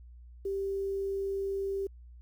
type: tone with quantisation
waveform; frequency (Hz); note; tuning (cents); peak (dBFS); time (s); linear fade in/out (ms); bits
sine; 392; G4; 0; -30; 0.45-1.87; 5; 10
effects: added 60 Hz sine -48 dBFS peak until 2.21 s